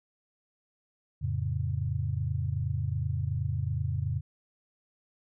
sine chord, F augmented, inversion none, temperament equal with one note detuned, 87.31 / 110 / 138.03 Hz, F2 / A2 / C#3, 0 / 0 / -7 cents, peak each -32 dBFS, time 1.21-4.21 s, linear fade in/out 20 ms, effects none

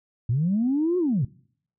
sine linear two-way sweep, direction up then down, 108.3 to 370 to 108.3 Hz, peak -19 dBFS, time 0.29-1.25 s, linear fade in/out 5 ms, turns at 0.98 s, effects noise-tail reverb RT60 0.6 s tail -23 dB re dry + tanh soft clip ceiling -15 dBFS

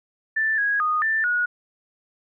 sine tone with pitch steps, 1766 / 1653 / 1236 / 1775 / 1453 Hz, A6 / G#6 / D#6 / A6 / F#6, +6 / -9 / -12 / +15 / -32 cents, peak -19 dBFS, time 0.36-1.46 s, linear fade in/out 10 ms, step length 220 ms, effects none

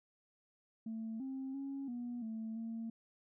sine tone with pitch steps, 223.3 / 265.8 / 274.6 / 241.7 / 222.3 / 227 Hz, A3 / C4 / C#4 / B3 / A3 / A#3, +26 / +27 / -16 / -37 / +18 / -46 cents, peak -38 dBFS, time 0.86-2.9 s, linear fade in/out 5 ms, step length 340 ms, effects tanh soft clip ceiling -36 dBFS

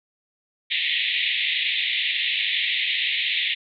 white band-pass noise, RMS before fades -24 dBFS, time 0.7-3.55 s, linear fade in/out 20 ms, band 1900 to 3800 Hz, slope 96 dB/octave, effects none

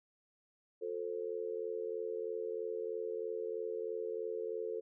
sine tone with amplitude modulation, 444.2 Hz, A4, 16 cents sharp, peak -32 dBFS, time 0.81-4.81 s, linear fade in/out 20 ms, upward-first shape sine, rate 83.1 Hz, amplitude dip 95%, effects none

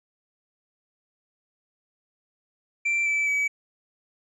triangle tone with pitch steps, 2349 / 2315 / 2282 Hz, D7 / D7 / C#7, 0 / -25 / +50 cents, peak -20 dBFS, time 2.85-3.48 s, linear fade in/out 10 ms, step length 210 ms, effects resampled to 24000 Hz

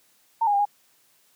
sine tone with pitch steps, 908 / 823 / 803 / 822 Hz, A#5 / G#5 / G5 / G#5, -46 / -16 / +41 / -18 cents, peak -18 dBFS, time 0.41-0.654 s, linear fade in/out 10 ms, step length 61 ms, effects white hiss -62 dBFS RMS until 1.35 s + high-pass 100 Hz 12 dB/octave

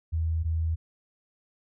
sine tone pair in turn, 81.1 / 81.1 Hz, E2 / E2, -28 / -28 cents, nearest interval unison, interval 0 cents, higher neither, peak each -24 dBFS, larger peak neither, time 0.12-0.44 / 0.44-0.76 s, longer neither, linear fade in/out 20 ms, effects none

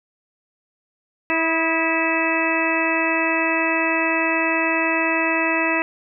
harmonic tone with a mistuned harmonic, 326.4 Hz, E4, 17 cents flat, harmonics 1 / 2 / 3 / 4 / 5 / 6 / 7 / 8, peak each -24 / -26 / -26 / -30 / -30 / -24 / -33 / -23 dBFS, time 1.3-5.82 s, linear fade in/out 0 ms, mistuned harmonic 4, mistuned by -44 cents, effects none

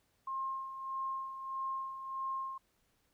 sine tone with tremolo, 1066 Hz, C6, 32 cents sharp, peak -34 dBFS, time 0.27-2.58 s, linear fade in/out 5 ms, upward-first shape sine, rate 1.6 Hz, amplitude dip 60%, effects pink hiss -75 dBFS RMS until 3.13 s

